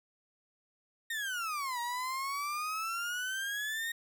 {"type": "exponential two-way sweep", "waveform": "35% pulse", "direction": "down then up", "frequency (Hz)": [1864.7, 944, 1864.7], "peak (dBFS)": -32, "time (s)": [1.1, 3.92], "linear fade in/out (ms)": 5, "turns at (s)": 1.8, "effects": []}